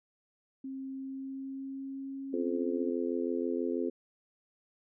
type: tone with pitch glide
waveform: sine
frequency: 267.1 to 273.8 Hz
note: C4 to C#4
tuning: +36 to -21 cents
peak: -37 dBFS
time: 0.64-2.9 s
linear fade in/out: 5 ms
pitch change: +43 cents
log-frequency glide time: 0.91-2.79 s
type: harmonic tone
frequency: 86.2 Hz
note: F2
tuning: 22 cents flat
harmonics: 3 / 4 / 5 / 6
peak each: -34 / -34 / -35 / -41 dBFS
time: 2.33-3.9 s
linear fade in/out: 10 ms
effects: none